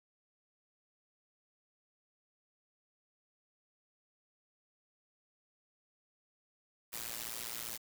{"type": "noise with amplitude modulation", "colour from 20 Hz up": "white", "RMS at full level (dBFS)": -38, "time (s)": [6.92, 7.78], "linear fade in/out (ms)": 20, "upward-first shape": "sine", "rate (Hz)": 115, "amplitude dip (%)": 100, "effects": []}